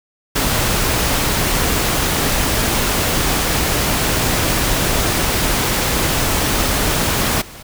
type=noise with level steps; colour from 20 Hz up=pink; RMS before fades=-17 / -36 dBFS; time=0.35-7.63 s; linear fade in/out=10 ms; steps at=7.41 s; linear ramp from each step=10 ms; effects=none